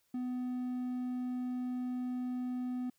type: tone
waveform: triangle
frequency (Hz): 250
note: B3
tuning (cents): +21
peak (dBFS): -32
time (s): 0.14-2.9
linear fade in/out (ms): 5
effects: white hiss -75 dBFS RMS until 2.98 s